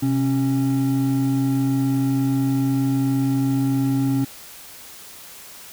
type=tone pair together; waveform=triangle; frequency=129.74 / 272.7 Hz; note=C3 / C#4; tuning=-14 / -28 cents; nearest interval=octave + minor second; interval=1286 cents; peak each=-20 / -17 dBFS; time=0.02-4.25 s; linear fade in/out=10 ms; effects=white hiss -41 dBFS RMS until 5.72 s